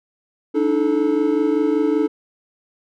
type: tone cluster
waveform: triangle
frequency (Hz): 291.7 / 316.9 / 435.2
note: D4 / D#4 / A4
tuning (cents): -12 / +32 / -19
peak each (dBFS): -18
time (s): 0.54-2.08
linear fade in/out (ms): 20
effects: none